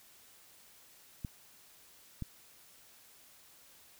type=clicks; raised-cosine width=5 ms; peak=-25 dBFS; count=2; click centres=1.248 / 2.223 s; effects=white hiss -60 dBFS RMS until 3.99 s